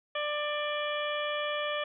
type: harmonic tone with a mistuned harmonic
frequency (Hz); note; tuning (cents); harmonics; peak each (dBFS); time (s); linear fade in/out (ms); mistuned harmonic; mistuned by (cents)
593; D5; +17; 1 / 2 / 3 / 4 / 5 / 6; -33 / -36 / -38 / -39 / -40 / -41; 0.15-1.84; 5; 6; -99
effects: none